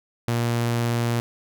sawtooth tone, 118.1 Hz, A#2, 23 cents sharp, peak -17 dBFS, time 0.28-1.2 s, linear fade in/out 0 ms, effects none

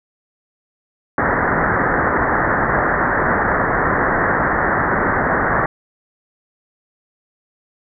white low-pass noise, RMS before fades -17 dBFS, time 1.18-5.66 s, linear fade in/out 2 ms, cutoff 1900 Hz, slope 96 dB/octave, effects none

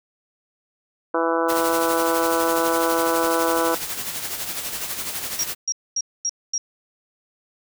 harmonic tone, 165.6 Hz, E3, 8 cents sharp, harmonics 2 / 3 / 4 / 5 / 6 / 7 / 8 / 9, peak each -25 / -23 / -27 / -30 / -26 / -30 / -29 / -31 dBFS, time 1.14-3.75 s, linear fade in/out 5 ms
white noise with tremolo, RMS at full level -27 dBFS, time 1.48-5.55 s, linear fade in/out 20 ms, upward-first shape sine, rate 12 Hz, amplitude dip 50%
sine tone bursts, 5640 Hz, F8, 16 cents sharp, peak -20 dBFS, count 5, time 5.39-6.58 s, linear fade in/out 2 ms, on 46 ms, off 240 ms
effects none

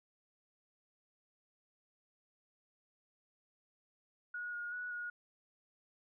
sine tone with pitch steps, 1451 / 1432 / 1469 / 1444 Hz, F#6 / F6 / F#6 / F#6, -34 / +43 / -13 / -43 cents, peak -39 dBFS, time 4.34-5.1 s, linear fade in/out 5 ms, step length 190 ms, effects none

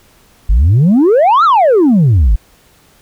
sine exponential two-way sweep, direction up then down, 45 to 1396 to 45 Hz, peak -3 dBFS, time 0.49-2.36 s, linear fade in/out 10 ms, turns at 1.44 s, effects tanh soft clip ceiling -4 dBFS + pink hiss -48 dBFS RMS until 3.01 s

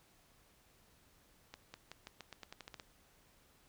accelerating click train, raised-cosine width 0.2 ms, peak -30 dBFS, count 12, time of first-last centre 1.54-2.798 s, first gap 200 ms, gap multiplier 0.88, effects pink hiss -68 dBFS RMS until 3.68 s

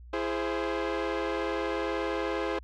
sawtooth chord, E augmented, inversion none, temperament equal with one note detuned, 334.8 / 415.3 / 523.3 Hz, E4 / G#4 / B#4, +27 / 0 / 0 cents, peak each -29 dBFS, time 0.13-2.59 s, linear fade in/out 5 ms, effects added 60 Hz sine -45 dBFS peak until 2.63 s + low-pass 3000 Hz 12 dB/octave

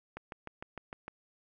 click train, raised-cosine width 0.5 ms, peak -26 dBFS, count 7, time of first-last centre 0.17-1.08 s, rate 6.59 Hz, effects none

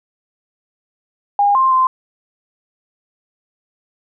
sine tone with pitch steps, 812 / 1053 / 1039 Hz, G#5 / C6 / C6, -39 / +11 / -12 cents, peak -10 dBFS, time 1.39-1.87 s, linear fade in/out 2 ms, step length 160 ms, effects none

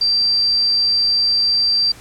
sine tone, 4697 Hz, D8, 1 cent flat, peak -13 dBFS, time 0.01-1.92 s, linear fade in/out 5 ms, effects pink hiss -41 dBFS RMS until 2 s + low-pass 12000 Hz 12 dB/octave

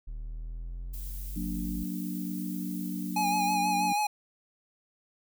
triangle exponential sweep, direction up, 37.89 to 51.91 Hz, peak -33 dBFS, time 0.07-1.84 s, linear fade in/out 10 ms
violet noise, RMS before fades -45 dBFS, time 0.93-3.55 s, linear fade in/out 10 ms
sine chord, Gb augmented, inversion none, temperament equal, 185 / 233.1 / 293.7 Hz, Gb3 / Bb3 / D4, 0 / 0 / 0 cents, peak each -34 / -38 / -37 dBFS, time 1.36-3.93 s, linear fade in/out 5 ms
square tone with vibrato, 830.6 Hz, G#5, in tune, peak -26 dBFS, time 3.16-4.07 s, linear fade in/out 5 ms, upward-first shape sine, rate 6.2 Hz, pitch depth 38 cents each way
effects none

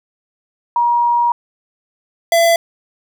sine / square tone pair in turn, 952 / 673.2 Hz, A#5 / E5, +36 / +36 cents, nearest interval tritone, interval 600 cents, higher first, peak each -11 / -10 dBFS, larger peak second, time 0.76-1.32 / 2.32-2.56 s, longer first, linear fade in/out 2 ms, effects none

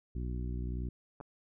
harmonic tone, 61.2 Hz, B1, 15 cents flat, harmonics 1 / 2 / 3 / 4 / 5 / 6, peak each -35 / -41 / -45 / -47 / -49 / -51 dBFS, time 0.15-0.89 s, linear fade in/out 5 ms
clicks, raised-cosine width 1 ms, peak -33 dBFS, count 2, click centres 1.203 / 1.21 s
effects none

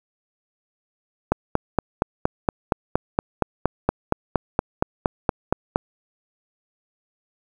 click train, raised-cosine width 1 ms, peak -3 dBFS, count 20, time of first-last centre 1.32-5.759 s, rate 4.28 Hz, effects 7-bit

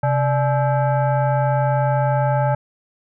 sine tone with frequency modulation, 132.9 Hz, C3, 27 cents sharp, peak -15 dBFS, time 0.03-2.55 s, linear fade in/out 5 ms, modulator 723 Hz, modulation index 1.1, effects none

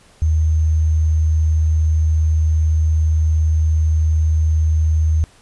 sine tone with sample-and-hold, 78.7 Hz, D#2, 20 cents sharp, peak -12 dBFS, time 0.22-5.24 s, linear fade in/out 0 ms, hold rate 6300 Hz, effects pink hiss -50 dBFS RMS until 5.41 s + resampled to 24000 Hz

